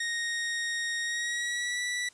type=tone with pitch glide; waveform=sawtooth; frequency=1864.7 to 1958.5 Hz; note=A#6 to B6; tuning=0 to -15 cents; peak=-26 dBFS; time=0-2.09 s; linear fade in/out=5 ms; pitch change=+85 cents; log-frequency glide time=1.01-1.81 s; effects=white hiss -59 dBFS RMS until 2.13 s + resampled to 22050 Hz